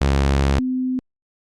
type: tone pair in turn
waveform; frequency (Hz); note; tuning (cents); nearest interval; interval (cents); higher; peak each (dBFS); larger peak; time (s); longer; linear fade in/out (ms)
sawtooth / sine; 68.9 / 256.1; C#2 / C4; -10 / -37; octave + major seventh; 2273; second; -11 / -19; first; 0.01-0.59 / 0.59-0.99; first; 0
effects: low-pass 7000 Hz 12 dB/octave + Opus 48 kbps